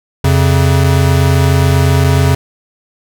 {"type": "tone pair together", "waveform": "square", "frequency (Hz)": [87.4, 136.51], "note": ["F2", "C#3"], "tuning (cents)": [2, -26], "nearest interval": "minor sixth", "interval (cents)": 772, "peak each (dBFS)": -11, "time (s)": [0.24, 2.35], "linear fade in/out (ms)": 5, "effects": []}